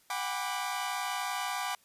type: chord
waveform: sawtooth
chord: G major seventh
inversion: third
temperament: equal with one note detuned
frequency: 740 / 800 / 987.8 / 1174.7 Hz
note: F#5 / G5 / B5 / D6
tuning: 0 / +35 / 0 / 0 cents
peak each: -34 dBFS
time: 0.1-1.75 s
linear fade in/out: 2 ms
effects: white hiss -65 dBFS RMS until 1.84 s + resampled to 32000 Hz